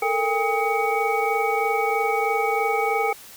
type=tone cluster; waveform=sine; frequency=439.9 / 463 / 804 / 1263 / 2247 Hz; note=A4 / A#4 / G5 / D#6 / C#7; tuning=0 / -12 / +44 / +26 / +23 cents; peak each=-26 / -28 / -23 / -29 / -27 dBFS; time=0.02-3.13 s; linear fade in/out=5 ms; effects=white hiss -44 dBFS RMS until 3.36 s